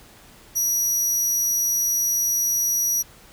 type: tone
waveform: sawtooth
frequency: 5800 Hz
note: F#8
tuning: 35 cents flat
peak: -17 dBFS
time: 0.55-3.03 s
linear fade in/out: 20 ms
effects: pink hiss -49 dBFS RMS until 3.32 s